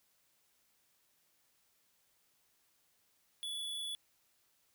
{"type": "tone", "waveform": "square", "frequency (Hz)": 3425, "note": "A7", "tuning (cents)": -47, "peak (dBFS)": -39, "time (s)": [3.43, 3.95], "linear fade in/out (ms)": 0, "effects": ["white hiss -74 dBFS RMS until 4.74 s"]}